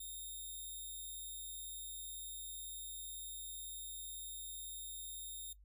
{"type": "tone", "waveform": "5% pulse", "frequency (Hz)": 3678, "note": "A#7", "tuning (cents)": -24, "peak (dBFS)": -38, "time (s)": [0, 5.53], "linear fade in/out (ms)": 5, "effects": ["noise-tail reverb RT60 0.1 s tail -18 dB re dry", "added 50 Hz sine -59 dBFS peak until 5.64 s"]}